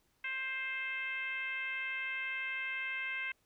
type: tone with frequency modulation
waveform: sine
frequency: 2100 Hz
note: C7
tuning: 6 cents sharp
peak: -35 dBFS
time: 0.24-3.32 s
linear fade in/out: 5 ms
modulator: 522 Hz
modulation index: 1.2
effects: pink hiss -74 dBFS RMS until 3.45 s